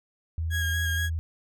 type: tone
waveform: sine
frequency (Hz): 81.4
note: E2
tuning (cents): -21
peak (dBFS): -26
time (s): 0.38-1.19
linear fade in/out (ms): 0
type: tone with vibrato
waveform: 35% pulse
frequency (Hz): 1640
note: G#6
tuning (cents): -22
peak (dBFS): -26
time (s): 0.5-1.1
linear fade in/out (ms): 50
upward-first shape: square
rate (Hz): 4.2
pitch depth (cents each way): 15
effects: none